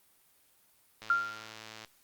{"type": "click train", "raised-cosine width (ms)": 0.2, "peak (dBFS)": -28, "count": 92, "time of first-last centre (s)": [1.02, 1.847], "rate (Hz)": 110}
{"type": "tone with exponential decay", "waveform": "sine", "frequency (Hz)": 1388, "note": "F6", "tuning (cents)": -11, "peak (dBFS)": -21, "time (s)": [1.1, 1.55], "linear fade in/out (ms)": 2, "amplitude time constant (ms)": 96}
{"effects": ["white hiss -66 dBFS RMS until 2.03 s", "Opus 32 kbps"]}